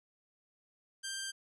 10% pulse tone, 1579 Hz, G6, 12 cents sharp, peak -29 dBFS, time 1.03-1.32 s, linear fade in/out 20 ms, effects resampled to 24000 Hz

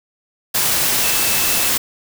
sine tone in noise, 2637 Hz, E7, in tune, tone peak -27 dBFS, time 1.03-1.69 s, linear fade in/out 10 ms, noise white, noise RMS -17 dBFS, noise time 0.54-1.78 s, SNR -13 dB, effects none

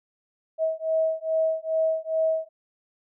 sine beating tone pair, 640 / 642.4 Hz, D#5 / E5, +49 / -45 cents, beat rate 2.4 Hz, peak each -25 dBFS, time 0.58-2.49 s, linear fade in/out 50 ms, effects none

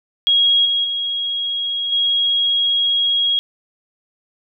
sine tone with level steps, 3295 Hz, G#7, 14 cents flat, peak -11 / -15 / -19 / -14 dBFS, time 0.27-3.39 s, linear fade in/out 0 ms, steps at 0.65 / 0.84 / 1.92 s, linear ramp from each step 5 ms, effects none

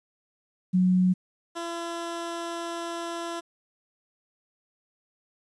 sine / 15% pulse tone pair in turn, 183.4 / 338.5 Hz, F#3 / E4, -15 / +46 cents, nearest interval major seventh, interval 1061 cents, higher second, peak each -18 / -25 dBFS, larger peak first, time 0.73-1.14 / 1.55-3.41 s, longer second, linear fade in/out 20 ms, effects resampled to 22050 Hz + 10-bit

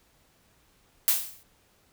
blue noise with exponential decay, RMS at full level -19 dBFS, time 1.08-1.43 s, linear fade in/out 0 ms, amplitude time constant 75 ms, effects pink hiss -64 dBFS RMS until 1.92 s

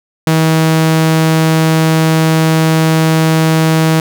sawtooth tone, 160 Hz, D#3, 49 cents sharp, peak -4 dBFS, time 0.27-4 s, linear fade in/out 2 ms, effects none

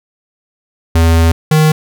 square tone pair in turn, 82.5 / 155.3 Hz, E2 / D#3, +2 / -3 cents, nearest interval major seventh, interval 1095 cents, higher second, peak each -7 dBFS, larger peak neither, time 0.95-1.32 / 1.51-1.72 s, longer first, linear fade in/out 5 ms, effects none

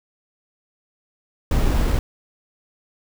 brown noise with sample-and-hold, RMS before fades -18 dBFS, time 1.51-1.99 s, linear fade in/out 2 ms, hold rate 6300 Hz, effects none

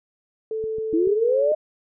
sine tone with pitch glide, 440 to 433.7 Hz, A4 to A4, 0 to -25 cents, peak -24 dBFS, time 0.51-1.52 s, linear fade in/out 2 ms, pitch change -25 cents, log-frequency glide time 0.93-1.29 s
click train, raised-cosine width 3 ms, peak -27 dBFS, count 4, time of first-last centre 0.64-1.073 s, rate 6.93 Hz
sine linear sweep, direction up, 311.1 to 624 Hz, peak -17 dBFS, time 0.93-1.55 s, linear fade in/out 10 ms
effects none

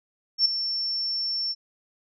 sine tone with ADSR envelope, 5420 Hz, E8, 47 cents sharp, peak -14 dBFS, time 0.38-1.55 s, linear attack 75 ms, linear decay 4 ms, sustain -11 dB, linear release 40 ms, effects none

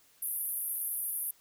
white band-pass noise, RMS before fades -35 dBFS, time 0.22-1.31 s, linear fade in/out 5 ms, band 9800 to 14000 Hz, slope 96 dB/octave, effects white hiss -64 dBFS RMS until 1.4 s

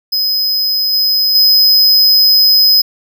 square tone with level steps, 5050 Hz, D#8, 25 cents sharp, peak -12 / -10 / -6 dBFS, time 0.12-2.82 s, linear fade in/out 10 ms, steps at 0.93 / 1.35 s, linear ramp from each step 2 ms, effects none

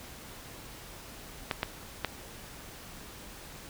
clicks, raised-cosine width 0.3 ms, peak -12 dBFS, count 3, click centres 1.512 / 1.631 / 2.047 s, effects pink hiss -47 dBFS RMS until 3.69 s

